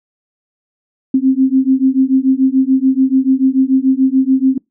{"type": "beating tone pair", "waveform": "sine", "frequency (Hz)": [260.7, 267.6], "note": ["C4", "C4"], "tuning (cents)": [-6, 39], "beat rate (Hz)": 6.9, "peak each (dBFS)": -12, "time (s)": [1.14, 4.58], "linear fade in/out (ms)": 5, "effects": ["noise-tail reverb RT60 0.2 s tail -26 dB re dry"]}